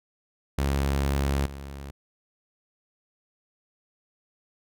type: tone with level steps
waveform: sawtooth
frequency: 69.3 Hz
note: C#2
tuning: in tune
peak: -19 / -33 dBFS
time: 0.58-1.91 s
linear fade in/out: 5 ms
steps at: 1.46 s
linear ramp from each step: 2 ms
effects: none

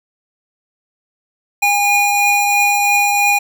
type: tone pair together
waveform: square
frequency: 815 / 2442 Hz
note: G#5 / D#7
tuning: -33 / -33 cents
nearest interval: octave + perfect fifth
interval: 1900 cents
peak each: -15 dBFS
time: 1.62-3.39 s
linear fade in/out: 10 ms
effects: none

